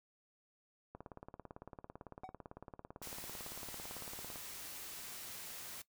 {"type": "click train", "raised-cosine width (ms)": 1, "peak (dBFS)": -34, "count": 62, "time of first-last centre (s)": [0.95, 4.358], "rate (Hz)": 17.9}
{"type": "tone with exponential decay", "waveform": "triangle", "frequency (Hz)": 753, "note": "F#5", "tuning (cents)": 30, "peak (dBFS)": -38, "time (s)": [2.24, 2.33], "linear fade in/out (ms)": 1, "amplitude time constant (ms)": 19}
{"type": "noise", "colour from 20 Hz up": "white", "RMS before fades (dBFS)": -48, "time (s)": [3.02, 5.82], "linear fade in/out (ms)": 5}
{"effects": ["noise-tail reverb RT60 0.1 s tail -18 dB re dry"]}